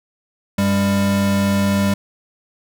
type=tone pair together; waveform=square; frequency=95.51 / 198.9 Hz; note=G2 / G3; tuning=-45 / +25 cents; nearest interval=octave + minor second; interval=1270 cents; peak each=-23 / -16 dBFS; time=0.58-1.94 s; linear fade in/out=5 ms; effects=none